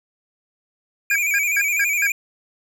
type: tone with vibrato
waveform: square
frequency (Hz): 2349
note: D7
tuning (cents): 0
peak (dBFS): -19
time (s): 1.1-2.12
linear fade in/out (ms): 2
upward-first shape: square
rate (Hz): 12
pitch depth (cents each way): 52
type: tone bursts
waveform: triangle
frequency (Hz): 1630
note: G#6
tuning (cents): -33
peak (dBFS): -16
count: 5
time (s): 1.11-2.07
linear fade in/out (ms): 2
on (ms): 48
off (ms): 180
effects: none